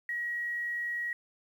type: tone with quantisation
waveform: sine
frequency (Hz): 1905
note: A#6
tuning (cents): +37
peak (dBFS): -31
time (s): 0.09-1.13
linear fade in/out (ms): 2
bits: 10
effects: none